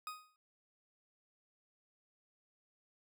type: tone with exponential decay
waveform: 40% pulse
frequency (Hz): 1249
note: D#6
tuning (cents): +6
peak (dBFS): -38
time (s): 0.07-0.36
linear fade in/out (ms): 1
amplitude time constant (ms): 63
effects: none